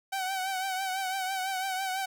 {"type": "tone with vibrato", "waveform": "sawtooth", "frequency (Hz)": 760, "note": "F#5", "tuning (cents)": 46, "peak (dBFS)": -26, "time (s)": [0.12, 2.06], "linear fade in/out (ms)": 10, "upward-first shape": "triangle", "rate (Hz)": 6, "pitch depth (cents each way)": 59, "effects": []}